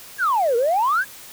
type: exponential two-way sweep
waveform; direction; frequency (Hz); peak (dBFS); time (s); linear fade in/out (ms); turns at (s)
sine; down then up; 1700 to 451.4 to 1700; -15; 0.18-1.05; 50; 0.56
effects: tanh soft clip ceiling -12 dBFS + white hiss -41 dBFS RMS until 1.32 s